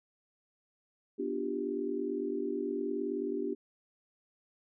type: chord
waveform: sine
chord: G dominant seventh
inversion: first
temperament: just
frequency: 245 / 294 / 352.8 / 392 Hz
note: B3 / D4 / F4 / G4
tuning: -14 / +2 / +18 / 0 cents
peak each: -39 / -37 / -39 / -35 dBFS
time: 1.18-3.55 s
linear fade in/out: 20 ms
effects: none